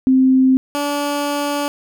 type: tone pair in turn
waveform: sine / 15% pulse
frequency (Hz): 261.1 / 288.6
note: C4 / D4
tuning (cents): -3 / -30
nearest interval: major second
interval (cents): 173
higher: second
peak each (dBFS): -9 / -12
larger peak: first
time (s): 0.07-0.57 / 0.75-1.68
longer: second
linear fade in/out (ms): 0
effects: none